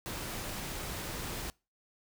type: noise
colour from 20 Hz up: pink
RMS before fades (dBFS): -39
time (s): 0.06-1.5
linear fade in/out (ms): 0
effects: noise-tail reverb RT60 0.3 s tail -25 dB re dry